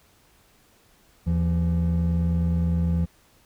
triangle tone pair together, 80 / 169.51 Hz, D#2 / E3, +49 / +49 cents, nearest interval octave + minor second, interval 1300 cents, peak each -20 dBFS, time 1.26-3.06 s, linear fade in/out 20 ms, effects tanh soft clip ceiling -13 dBFS + pink hiss -59 dBFS RMS until 3.45 s

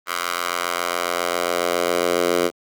10% pulse tone with high-pass filter sweep, 87.31 Hz, F2, in tune, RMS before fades -22 dBFS, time 0.06-2.51 s, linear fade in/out 50 ms, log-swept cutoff 1200 to 400 Hz, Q 1.4, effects Opus 24 kbps

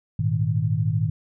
sine chord, Ab suspended second, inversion none, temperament just, 103.83 / 116.8 / 155.74 Hz, Ab2 / Bb2 / Eb3, 0 / +4 / +2 cents, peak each -24 dBFS, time 0.19-1.1 s, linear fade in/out 5 ms, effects none

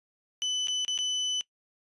35% pulse tone with dropouts, 3000 Hz, F#7, 23 cents sharp, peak -25 dBFS, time 0.42-1.41 s, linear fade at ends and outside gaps 0 ms, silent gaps 0.672-0.683 / 0.849-0.88 / 0.977-0.988 s, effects noise-tail reverb RT60 0.1 s tail -21 dB re dry + resampled to 24000 Hz

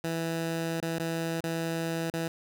15% pulse tone with dropouts, 164.81 Hz, E3, in tune, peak -23 dBFS, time 0.04-2.28 s, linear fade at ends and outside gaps 2 ms, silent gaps 0.803-0.826 / 0.985-0.998 / 1.406-1.439 / 2.101-2.138 s, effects none

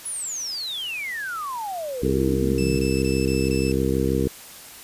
sine exponential sweep, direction down, 10548 to 127.2 Hz, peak -27 dBFS, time 0.05-2.85 s, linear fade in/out 10 ms
harmonic tone, 66.2 Hz, C2, 21 cents sharp, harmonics 1 / 2 / 3 / 4 / 5 / 6 / 7, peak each -27 / -27 / -27 / -27 / -27 / -27 / -27 dBFS, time 2.02-4.28 s, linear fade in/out 5 ms
20% pulse tone bursts, 2637 Hz, E7, in tune, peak -27 dBFS, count 5, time 2.58-3.718 s, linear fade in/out 2 ms, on 210 ms, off 22 ms
effects white hiss -42 dBFS RMS until 4.83 s + resampled to 32000 Hz

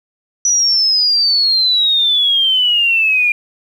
sine exponential sweep, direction down, 5920 to 2400 Hz, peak -10 dBFS, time 0.45-3.32 s, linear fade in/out 2 ms, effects 7-bit

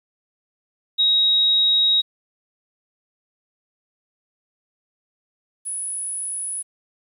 sine tone pair in turn, 3797 / 10137 Hz, A#7 / D#9, +31 / +31 cents, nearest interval octave + perfect fourth, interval 1700 cents, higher second, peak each -14 / -25 dBFS, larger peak first, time 0.98-2.02 / 5.65-6.63 s, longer first, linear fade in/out 20 ms, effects 9-bit

